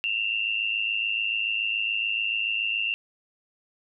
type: tone pair together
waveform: sine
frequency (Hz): 2687 / 2794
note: E7 / F7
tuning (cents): +33 / 0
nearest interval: minor second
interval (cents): 67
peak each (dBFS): -27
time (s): 0.04-2.94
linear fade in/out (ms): 0
effects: none